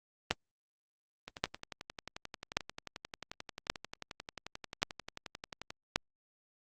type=two click trains; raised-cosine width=0.2 ms; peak=-24 / -9 dBFS; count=51 / 6; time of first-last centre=1.28-5.705 / 0.31-5.96 s; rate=11.3 / 0.885 Hz; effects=Opus 32 kbps